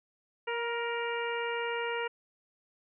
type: harmonic tone with a mistuned harmonic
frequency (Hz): 468.4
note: A#4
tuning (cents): +8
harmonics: 1 / 2 / 3 / 4 / 5 / 6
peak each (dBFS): -34 / -37 / -39 / -40 / -41 / -42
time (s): 0.47-2.08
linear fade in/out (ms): 10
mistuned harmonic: 2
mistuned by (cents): +21
effects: none